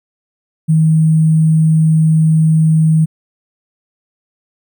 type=tone with sample-and-hold; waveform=sine; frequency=158.9 Hz; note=D#3; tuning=37 cents sharp; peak=-7 dBFS; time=0.68-3.06 s; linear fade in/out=20 ms; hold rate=8820 Hz; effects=none